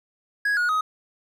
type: tone with pitch steps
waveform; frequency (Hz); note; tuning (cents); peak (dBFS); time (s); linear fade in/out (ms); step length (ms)
triangle; 1661.2 / 1446.2 / 1259; G#6 / F#6 / D#6; 0 / -40 / +20; -18; 0.45-0.81; 5; 120
effects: none